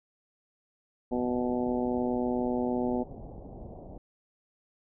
pink low-pass noise, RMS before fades -44 dBFS, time 1.11-3.98 s, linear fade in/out 2 ms, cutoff 790 Hz, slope 48 dB/octave
harmonic tone, 123.47 Hz, B2, in tune, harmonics 2 / 3 / 4 / 5 / 6 / 7, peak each -29 / -33 / -35 / -37 / -39 / -40 dBFS, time 1.11-3.04 s, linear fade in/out 20 ms
effects none

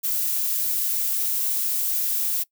violet noise, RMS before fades -24 dBFS, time 0.03-2.44 s, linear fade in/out 20 ms, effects noise-tail reverb RT60 0.1 s tail -22 dB re dry

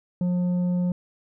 sine tone with tanh clipping, 178.5 Hz, F3, 38 cents sharp, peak -22 dBFS, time 0.21-0.92 s, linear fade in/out 2 ms, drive 6 dB, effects none

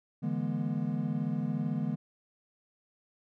triangle chord, E dominant seventh, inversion third, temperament equal with one note detuned, 146.83 / 164.81 / 207.7 / 241 Hz, D3 / E3 / G#3 / B3, 0 / 0 / 0 / -42 cents, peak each -33 dBFS, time 0.22-1.96 s, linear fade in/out 20 ms, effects none

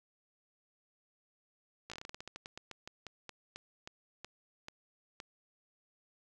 slowing click train, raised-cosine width 0.2 ms, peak -27 dBFS, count 23, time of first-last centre 1.9-5.202 s, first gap 16 ms, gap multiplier 1.18, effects none

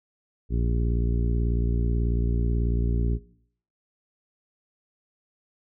harmonic tone, 58.27 Hz, A#1, in tune, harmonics 1 / 2 / 3 / 4 / 5 / 6 / 7, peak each -23 / -29 / -33 / -35 / -37 / -39 / -40 dBFS, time 0.49-3.19 s, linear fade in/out 50 ms, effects noise-tail reverb RT60 0.6 s tail -17 dB re dry

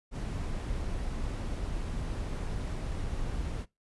brown noise, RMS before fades -34 dBFS, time 0.11-3.66 s, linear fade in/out 50 ms, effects noise-tail reverb RT60 0.2 s tail -21 dB re dry + resampled to 24000 Hz

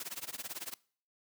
white noise with tremolo, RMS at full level -39 dBFS, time 0-0.74 s, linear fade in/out 2 ms, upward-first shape sine, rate 18 Hz, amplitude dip 95%, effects noise-tail reverb RT60 0.5 s tail -23 dB re dry + high-pass 150 Hz 12 dB/octave

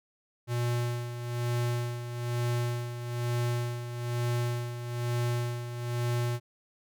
square tone with tremolo, 120.3 Hz, B2, 45 cents flat, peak -27 dBFS, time 0.47-6.4 s, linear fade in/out 50 ms, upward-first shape sine, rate 1.1 Hz, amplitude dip 65%, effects none

